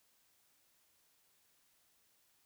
silence, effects white hiss -73 dBFS RMS until 2.45 s

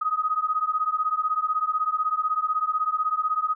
sine beating tone pair, 1248 / 1264 Hz, D#6 / D#6, +5 / +27 cents, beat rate 16 Hz, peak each -25 dBFS, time 0.01-3.55 s, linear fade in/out 10 ms, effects none

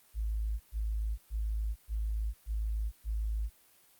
sine tone bursts, 53.8 Hz, A1, 38 cents flat, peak -30 dBFS, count 6, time 0.14-3.5 s, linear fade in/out 50 ms, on 460 ms, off 120 ms, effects white hiss -63 dBFS RMS until 3.99 s + Opus 32 kbps

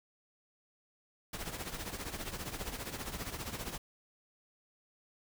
pink noise with tremolo, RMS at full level -38 dBFS, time 1.33-3.78 s, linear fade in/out 5 ms, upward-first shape triangle, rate 15 Hz, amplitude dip 75%, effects none

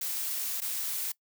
blue noise with dropouts, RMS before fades -33 dBFS, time 0.01-1.12 s, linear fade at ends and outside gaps 5 ms, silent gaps 0.605-0.617 s, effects noise-tail reverb RT60 0.1 s tail -22 dB re dry

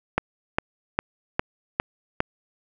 click train, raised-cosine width 0.5 ms, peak -5 dBFS, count 6, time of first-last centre 0.18-2.204 s, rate 2.47 Hz, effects none

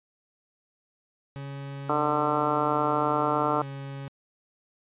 40% pulse tone with pitch glide, 139.1 to 137.9 Hz, C#3 to C#3, +6 to -9 cents, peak -34 dBFS, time 1.36-4.08 s, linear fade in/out 0 ms, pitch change -15 cents, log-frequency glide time 2.56-2.91 s
harmonic tone, 149.5 Hz, D3, 31 cents sharp, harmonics 2 / 3 / 4 / 5 / 6 / 7 / 8 / 9, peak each -31 / -31 / -31 / -31 / -31 / -31 / -31 / -31 dBFS, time 1.89-3.62 s, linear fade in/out 5 ms
effects resampled to 8000 Hz

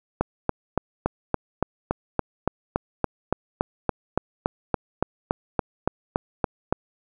click train, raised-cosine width 1 ms, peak -6 dBFS, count 24, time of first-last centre 0.21-6.726 s, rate 3.53 Hz, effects none

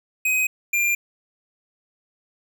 square tone pair in turn, 2517 / 2391 Hz, D#7 / D7, +19 / +30 cents, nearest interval minor second, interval 89 cents, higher first, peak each -19 dBFS, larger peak neither, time 0.25-0.47 / 0.73-0.95 s, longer neither, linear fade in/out 5 ms, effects 10-bit

